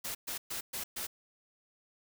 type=noise bursts; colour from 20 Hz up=white; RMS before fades=-38 dBFS; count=5; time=0.04-1.07 s; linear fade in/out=10 ms; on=110 ms; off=120 ms; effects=none